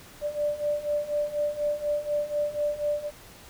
sine beating tone pair, 587.3 / 591.4 Hz, D5 / D5, 0 / +12 cents, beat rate 4.1 Hz, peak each -30 / -27 dBFS, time 0.21-3.11 s, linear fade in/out 50 ms, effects pink hiss -49 dBFS RMS until 3.49 s

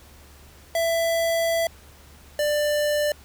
square tone pair in turn, 665 / 592.4 Hz, E5 / D5, +15 / +15 cents, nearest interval major second, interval 200 cents, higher first, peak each -21 / -21 dBFS, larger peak neither, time 0.75-1.67 / 2.39-3.12 s, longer first, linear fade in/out 2 ms, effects added 72 Hz sine -49 dBFS peak until 3.24 s + pink hiss -51 dBFS RMS until 3.24 s

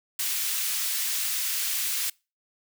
white high-pass noise, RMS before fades -28 dBFS, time 0.19-2.1 s, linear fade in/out 5 ms, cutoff 1900 Hz, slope 12 dB/octave, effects noise-tail reverb RT60 0.3 s tail -26 dB re dry

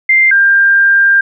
sine tone pair in turn, 2093 / 1594.7 Hz, C7 / G6, 0 / +29 cents, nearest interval perfect fourth, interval 471 cents, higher first, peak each -5 dBFS, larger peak neither, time 0.09-0.31 / 0.31-1.21 s, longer second, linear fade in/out 5 ms, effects none

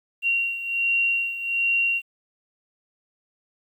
sine beating tone pair, 2754 / 2755.3 Hz, F7 / F7, -25 / -24 cents, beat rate 1.3 Hz, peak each -22 / -27 dBFS, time 0.22-2.02 s, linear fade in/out 50 ms, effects 9-bit

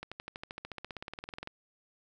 accelerating click train, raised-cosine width 0.3 ms, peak -24 dBFS, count 24, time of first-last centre 0.03-1.474 s, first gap 86 ms, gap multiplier 0.97, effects none

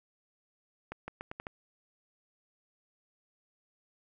accelerating click train, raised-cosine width 0.5 ms, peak -24 dBFS, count 6, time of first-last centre 0.92-1.468 s, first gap 160 ms, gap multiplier 0.81, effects none

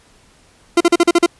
40% pulse tone bursts, 343.2 Hz, F4, 30 cents flat, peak -7 dBFS, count 7, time 0.77-1.262 s, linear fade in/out 5 ms, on 36 ms, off 40 ms, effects pink hiss -51 dBFS RMS until 1.39 s + resampled to 24000 Hz

